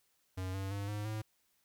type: tone with pitch steps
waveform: square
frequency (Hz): 93.1 / 96.72 / 100.48 / 104.38 / 108.44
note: F#2 / G2 / G2 / G#2 / A2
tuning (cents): +11 / -23 / +43 / +9 / -25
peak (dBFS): -37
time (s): 0.37-1.22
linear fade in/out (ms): 10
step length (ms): 170
effects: white hiss -75 dBFS RMS until 1.64 s